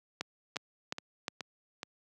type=two click trains; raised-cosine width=0.2 ms; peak=-16 / -21 dBFS; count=4 / 4; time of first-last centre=0.21-1.281 / 0.56-1.831 s; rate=2.8 / 2.36 Hz; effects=high-pass 150 Hz 12 dB/octave